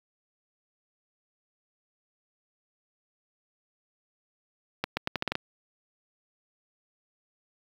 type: accelerating click train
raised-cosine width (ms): 0.3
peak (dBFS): -11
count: 8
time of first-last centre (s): 4.84-5.354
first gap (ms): 130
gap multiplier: 0.8
effects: high-pass 60 Hz 12 dB/octave + 7-bit